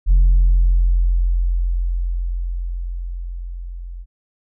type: tone with level ramp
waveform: sine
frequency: 43.65 Hz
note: F1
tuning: in tune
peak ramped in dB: -6 to -29 dBFS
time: 0.06-4.06 s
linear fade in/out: 50 ms
effects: tanh soft clip ceiling -7 dBFS